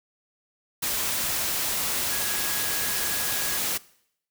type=tone in noise; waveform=sine; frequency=1661.2 Hz; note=G#6; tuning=in tune; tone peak=-36 dBFS; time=2.1-3.58 s; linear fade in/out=10 ms; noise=white; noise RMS=-27 dBFS; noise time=0.82-3.78 s; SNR=-12 dB; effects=noise-tail reverb RT60 0.7 s tail -21 dB re dry